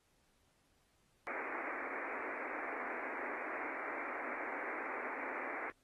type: band-pass noise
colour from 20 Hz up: white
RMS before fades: -43 dBFS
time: 1.27-5.7 s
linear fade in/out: 0 ms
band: 250 to 2300 Hz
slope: 96 dB/octave
effects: pink hiss -75 dBFS RMS until 5.83 s + AAC 32 kbps